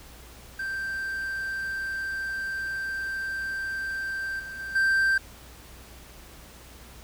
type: tone with level steps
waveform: triangle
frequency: 1568 Hz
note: G6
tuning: in tune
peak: -27 / -34 / -31 / -18 dBFS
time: 0.59-5.18 s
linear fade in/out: 5 ms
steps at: 4.39 / 4.59 / 4.75 s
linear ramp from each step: 10 ms
effects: added 60 Hz sine -49 dBFS peak until 7.03 s + pink hiss -49 dBFS RMS until 7.03 s